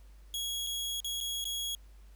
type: tone with dropouts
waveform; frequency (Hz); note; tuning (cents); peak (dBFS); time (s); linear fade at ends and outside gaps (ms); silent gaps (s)
sawtooth; 3322; G#7; 0; -30; 0.34-1.75; 1; 0.666-0.67 / 1.003-1.045 / 1.204-1.21 / 1.442-1.453
effects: added 50 Hz sine -51 dBFS peak until 2.15 s + pink hiss -67 dBFS RMS until 2.15 s